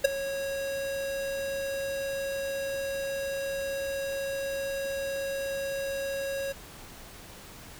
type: tone with ADSR envelope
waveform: square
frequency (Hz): 549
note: C#5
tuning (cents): -17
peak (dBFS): -15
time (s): 0.04-6.53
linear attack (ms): 10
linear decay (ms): 11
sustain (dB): -16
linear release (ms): 17
effects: pink hiss -47 dBFS RMS until 7.79 s